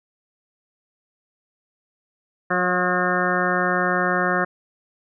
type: harmonic tone with a mistuned harmonic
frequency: 180 Hz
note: F#3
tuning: 47 cents flat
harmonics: 1 / 2 / 3 / 4 / 6 / 7 / 8 / 9 / 10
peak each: -27 / -27 / -27 / -27 / -27 / -27 / -27 / -27 / -27 dBFS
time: 2.5-4.45 s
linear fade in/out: 10 ms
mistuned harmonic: 3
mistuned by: +18 cents
effects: none

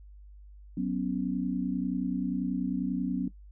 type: chord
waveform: sine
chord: F# suspended fourth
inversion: none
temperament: equal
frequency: 185 / 246.9 / 277.2 Hz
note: F#3 / B3 / C#4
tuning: 0 / 0 / 0 cents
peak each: -31 / -32 / -32 dBFS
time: 0.77-3.28 s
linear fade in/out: 5 ms
effects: noise-tail reverb RT60 0.1 s tail -17 dB re dry + added 50 Hz sine -47 dBFS peak until 3.51 s

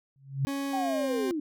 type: tone with exponential growth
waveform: sine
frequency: 136.7 Hz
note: C#3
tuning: 24 cents flat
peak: -21 dBFS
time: 0.16-0.45 s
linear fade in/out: 0 ms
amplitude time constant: 61 ms
type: tone with pitch glide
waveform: 40% pulse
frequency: 277.2 to 262.7 Hz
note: C#4 to C4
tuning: 0 to +7 cents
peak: -29 dBFS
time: 0.47-1.31 s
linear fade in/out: 0 ms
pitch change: -93 cents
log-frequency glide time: 0.69-1.17 s
type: linear sweep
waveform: sine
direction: down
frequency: 800 to 283.9 Hz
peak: -28 dBFS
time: 0.73-1.4 s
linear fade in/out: 5 ms
effects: none

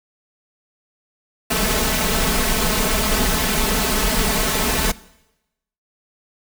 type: noise with comb filter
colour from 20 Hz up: pink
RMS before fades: -19 dBFS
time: 1.5-4.92 s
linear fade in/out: 10 ms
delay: 4.6 ms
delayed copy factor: +0.95
effects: noise-tail reverb RT60 0.9 s tail -20 dB re dry

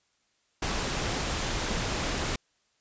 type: noise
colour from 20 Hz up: pink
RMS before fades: -30 dBFS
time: 0.62-2.36 s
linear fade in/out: 5 ms
effects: white hiss -71 dBFS RMS until 2.8 s + resampled to 16000 Hz

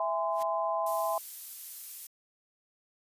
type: chord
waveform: sine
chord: E augmented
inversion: none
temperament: just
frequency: 659.3 / 824.1 / 1030.1 Hz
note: E5 / G#5 / B#5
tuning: 0 / -14 / -27 cents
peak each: -31 / -34 / -32 dBFS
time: 0-1.18 s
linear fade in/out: 2 ms
type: noise with exponential growth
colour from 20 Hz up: white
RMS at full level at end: -41 dBFS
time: 0.3-0.43 s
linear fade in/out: 5 ms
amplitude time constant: 28 ms
type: noise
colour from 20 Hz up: violet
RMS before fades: -40 dBFS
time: 0.86-2.07 s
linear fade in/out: 5 ms
effects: resampled to 32000 Hz

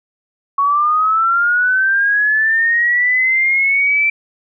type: linear sweep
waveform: sine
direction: up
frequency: 1108.7 to 2341 Hz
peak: -11 dBFS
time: 0.58-4.1 s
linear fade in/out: 5 ms
effects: none

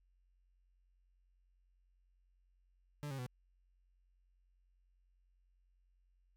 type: tone with pitch steps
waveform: 40% pulse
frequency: 146.83 / 135.42 / 124.9 Hz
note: D3 / C#3 / B2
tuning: 0 / -40 / +20 cents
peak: -40 dBFS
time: 3.03-3.264 s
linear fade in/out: 0 ms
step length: 78 ms
effects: added 45 Hz sine -70 dBFS peak until 6.36 s

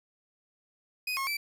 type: tone with pitch steps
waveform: 30% pulse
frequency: 2499 / 1084 / 2323 Hz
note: D#7 / C#6 / D7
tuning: +7 / -39 / -20 cents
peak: -27 dBFS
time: 1.07-1.37 s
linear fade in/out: 5 ms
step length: 100 ms
effects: none

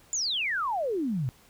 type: exponential sweep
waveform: sine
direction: down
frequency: 7290 to 116.54 Hz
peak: -26 dBFS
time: 0.13-1.29 s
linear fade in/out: 0 ms
effects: pink hiss -58 dBFS RMS until 1.49 s

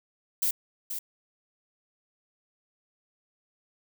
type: noise with echo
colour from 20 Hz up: violet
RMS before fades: -26 dBFS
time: 0.42-0.51 s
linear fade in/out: 5 ms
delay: 480 ms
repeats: 1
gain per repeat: -8 dB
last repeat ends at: 0.99 s
effects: none

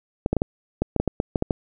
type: clicks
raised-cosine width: 2 ms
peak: -7 dBFS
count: 12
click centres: 0.261 / 0.33 / 0.367 / 0.419 / 0.82 / 0.963 / 1 / 1.077 / 1.201 / 1.358 / 1.424 / 1.508 s
effects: none

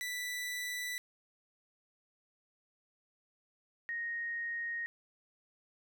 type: tone pair in turn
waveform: sawtooth / sine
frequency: 1975.5 / 1866.2 Hz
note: B6 / A#6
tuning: 0 / +1 cents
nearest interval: minor second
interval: 99 cents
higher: first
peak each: -33 / -35 dBFS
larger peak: first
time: 0.01-0.98 / 3.89-4.86 s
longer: neither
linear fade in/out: 0 ms
effects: none

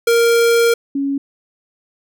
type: tone pair in turn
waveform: square / sine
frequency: 466.2 / 277.6 Hz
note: A#4 / C#4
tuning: 0 / +3 cents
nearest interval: major sixth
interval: 897 cents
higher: first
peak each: -11 / -16 dBFS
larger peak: first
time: 0.07-0.74 / 0.95-1.18 s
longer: first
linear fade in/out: 5 ms
effects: none

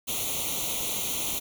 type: noise with comb filter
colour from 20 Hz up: white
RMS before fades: -30 dBFS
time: 0.07-1.4 s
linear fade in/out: 20 ms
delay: 0.3 ms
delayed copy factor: +0.95
effects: none

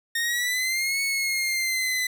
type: exponential two-way sweep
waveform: sawtooth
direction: up then down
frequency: 1837 to 2215 to 2004 Hz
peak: -20 dBFS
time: 0.15-2.07 s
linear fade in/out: 5 ms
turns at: 1.01 s
effects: none

